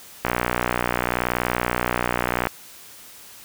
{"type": "click train", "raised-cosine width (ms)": 0.5, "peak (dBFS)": -5, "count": 136, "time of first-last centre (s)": [0.25, 2.47], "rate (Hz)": 60.8, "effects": ["white hiss -44 dBFS RMS until 3.44 s"]}